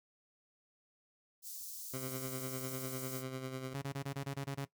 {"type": "high-pass noise", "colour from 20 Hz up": "white", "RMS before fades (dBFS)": -46, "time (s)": [1.42, 3.24], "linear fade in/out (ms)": 50, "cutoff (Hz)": 5100, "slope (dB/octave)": 24}
{"type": "tone with tremolo", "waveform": "15% pulse", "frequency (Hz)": 130.81, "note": "C3", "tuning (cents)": 0, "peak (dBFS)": -32, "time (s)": [1.93, 3.74], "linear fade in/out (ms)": 10, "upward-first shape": "sine", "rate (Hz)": 10, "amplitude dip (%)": 50}
{"type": "tone bursts", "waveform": "sawtooth", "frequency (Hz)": 138.59, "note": "C#3", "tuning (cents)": 0, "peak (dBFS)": -33, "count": 9, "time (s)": [3.74, 4.652], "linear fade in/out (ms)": 10, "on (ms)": 80, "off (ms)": 24}
{"effects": ["noise-tail reverb RT60 0.1 s tail -17 dB re dry"]}